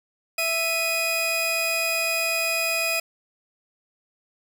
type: tone pair together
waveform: sawtooth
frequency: 659.3 / 2492 Hz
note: E5 / D#7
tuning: 0 / +2 cents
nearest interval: octave + major seventh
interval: 2302 cents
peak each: -24 / -20 dBFS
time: 0.38-3 s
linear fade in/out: 5 ms
effects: none